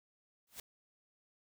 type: noise with exponential growth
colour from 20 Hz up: white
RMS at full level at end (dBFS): -42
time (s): 0.47-0.6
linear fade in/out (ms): 2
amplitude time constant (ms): 27
effects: none